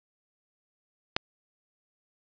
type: click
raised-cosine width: 0.2 ms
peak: -6 dBFS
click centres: 1.165 s
effects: resampled to 11025 Hz + 8-bit